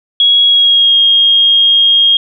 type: tone with pitch glide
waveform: sine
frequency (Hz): 3322 to 3248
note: G#7 to G#7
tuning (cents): 0 to -39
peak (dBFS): -5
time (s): 0.2-2.17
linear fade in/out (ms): 2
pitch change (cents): -39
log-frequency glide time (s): 0.45-0.97
effects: none